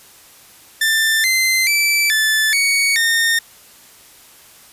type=tone with pitch steps; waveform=sawtooth; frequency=1779 / 2071 / 2322 / 1749 / 2236 / 1830 Hz; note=A6 / C7 / D7 / A6 / C#7 / A#6; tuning=+19 / -18 / -20 / -11 / +14 / -32 cents; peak=-10 dBFS; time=0.81-3.39 s; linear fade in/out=5 ms; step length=430 ms; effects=white hiss -45 dBFS RMS until 4.72 s + resampled to 32000 Hz